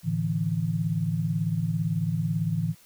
sine chord, A suspended fourth, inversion none, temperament equal, 110 / 146.83 / 164.81 Hz, A2 / D3 / E3, 0 / 0 / 0 cents, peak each -30 / -30 / -26 dBFS, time 0.03-2.75 s, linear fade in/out 50 ms, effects white hiss -56 dBFS RMS until 2.85 s

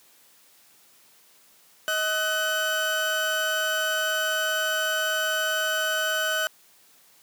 30% pulse tone pair together, 631.5 / 1502 Hz, D#5 / F#6, +26 / +26 cents, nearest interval octave + minor third, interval 1500 cents, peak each -26 / -22 dBFS, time 1.88-6.47 s, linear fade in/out 0 ms, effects white hiss -57 dBFS RMS until 7.22 s + high-pass 150 Hz 12 dB/octave

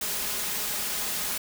white noise with comb filter, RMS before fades -30 dBFS, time 0.01-1.38 s, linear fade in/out 5 ms, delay 4.8 ms, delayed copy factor +0.5, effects none

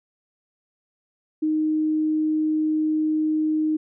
sine tone, 310.2 Hz, D#4, 5 cents flat, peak -19 dBFS, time 1.42-3.77 s, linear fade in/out 10 ms, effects none

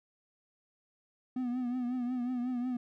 triangle tone with vibrato, 248 Hz, B3, 7 cents sharp, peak -29 dBFS, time 1.36-2.77 s, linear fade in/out 5 ms, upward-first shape triangle, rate 5.5 Hz, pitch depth 70 cents each way, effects none

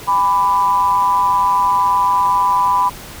sine tone with amplitude modulation, 995 Hz, B5, 13 cents sharp, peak -8 dBFS, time 0.07-2.9 s, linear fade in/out 20 ms, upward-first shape sine, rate 182 Hz, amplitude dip 70%, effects pink hiss -34 dBFS RMS until 3.2 s

